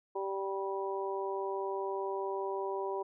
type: harmonic tone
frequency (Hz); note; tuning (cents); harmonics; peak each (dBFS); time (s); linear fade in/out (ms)
194.9; G3; -10; 2 / 3 / 4 / 5; -35 / -42 / -42 / -39; 0.15-3.03; 10
effects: none